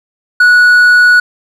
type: tone with hard clipping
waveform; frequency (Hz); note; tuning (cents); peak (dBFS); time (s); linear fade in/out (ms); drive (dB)
sine; 1467; F#6; -15; -4; 0.4-1.2; 5; 3
effects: none